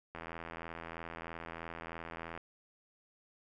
click train, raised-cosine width 0.5 ms, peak -28 dBFS, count 186, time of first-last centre 0.15-2.376 s, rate 83.1 Hz, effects none

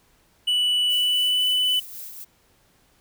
triangle tone with pitch glide, 2960 to 2994 Hz, F#7 to F#7, 0 to +20 cents, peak -17 dBFS, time 0.47-1.8 s, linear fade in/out 10 ms, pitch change +20 cents, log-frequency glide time 0.87-1.51 s
violet noise with tremolo, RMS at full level -36 dBFS, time 0.89-2.25 s, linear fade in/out 20 ms, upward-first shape sine, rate 3.8 Hz, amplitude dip 40%
effects pink hiss -61 dBFS RMS until 3 s

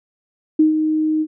sine tone with ADSR envelope, 311.1 Hz, D#4, in tune, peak -8 dBFS, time 0.59-1.27 s, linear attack 7 ms, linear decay 130 ms, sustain -7 dB, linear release 56 ms, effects none

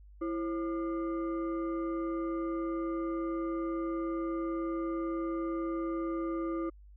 sine tone with frequency modulation, 332.7 Hz, E4, 16 cents sharp, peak -31 dBFS, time 0.21-6.7 s, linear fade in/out 10 ms, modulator 871 Hz, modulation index 0.62, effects added 50 Hz sine -51 dBFS peak until 6.96 s

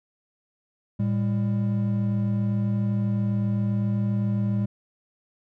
triangle tone pair together, 112.6 / 200.2 Hz, A2 / G3, +40 / +37 cents, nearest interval minor seventh, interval 997 cents, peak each -22 / -23 dBFS, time 0.99-4.66 s, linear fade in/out 10 ms, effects none

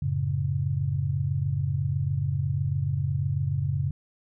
sine chord, F# minor, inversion none, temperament just, 92.5 / 111 / 138.75 Hz, F#2 / A2 / C#3, 0 / +16 / +2 cents, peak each -29 / -31 / -26 dBFS, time 0.02-3.91 s, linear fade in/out 5 ms, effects none

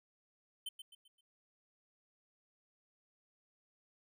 square tone with echo, 3081 Hz, G7, 31 cents flat, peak -40 dBFS, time 0.66-0.69 s, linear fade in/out 5 ms, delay 130 ms, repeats 4, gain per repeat -8 dB, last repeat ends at 1.21 s, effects none

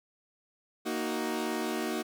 sawtooth chord, D# minor, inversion second, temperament equal with one note detuned, 233.1 / 311.1 / 372.6 Hz, A#3 / D#4 / F#4, 0 / 0 / +12 cents, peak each -31 dBFS, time 0.85-2.03 s, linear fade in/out 20 ms, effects none

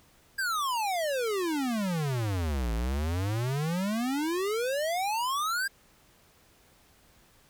square exponential two-way sweep, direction down then up, 1634 to 54.2 to 1634 Hz, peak -28 dBFS, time 0.38-5.68 s, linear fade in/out 10 ms, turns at 2.73 s, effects pink hiss -61 dBFS RMS until 7.49 s

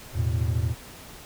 triangle chord, E suspended fourth, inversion none, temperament equal, 82.41 / 110 / 123.47 Hz, E2 / A2 / B2, 0 / 0 / 0 cents, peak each -24 / -24 / -27 dBFS, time 0.13-0.75 s, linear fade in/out 50 ms, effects pink hiss -44 dBFS RMS until 1.25 s

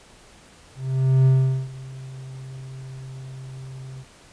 triangle tone with ADSR envelope, 131.7 Hz, C3, 12 cents sharp, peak -10 dBFS, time 0.75-4.05 s, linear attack 510 ms, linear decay 420 ms, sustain -22 dB, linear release 53 ms, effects pink hiss -50 dBFS RMS until 4.32 s + resampled to 22050 Hz

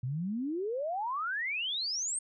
sine exponential sweep, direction up, 119.4 to 8730 Hz, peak -31 dBFS, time 0.03-2.19 s, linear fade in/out 5 ms, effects none

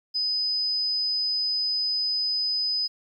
sine tone, 5010 Hz, D#8, 11 cents sharp, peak -23 dBFS, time 0.14-2.88 s, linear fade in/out 20 ms, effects 10-bit

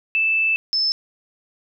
sine tone pair in turn, 2637 / 5253 Hz, E7 / E8, 0 / -7 cents, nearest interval octave, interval 1193 cents, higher second, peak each -16 / -17 dBFS, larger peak first, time 0.15-0.56 / 0.73-0.92 s, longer first, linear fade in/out 0 ms, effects none

